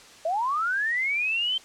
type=linear sweep; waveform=sine; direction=up; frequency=619 to 3136 Hz; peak=-23 dBFS; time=0.25-1.58 s; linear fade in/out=5 ms; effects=white hiss -49 dBFS RMS until 1.64 s + low-pass 7000 Hz 12 dB/octave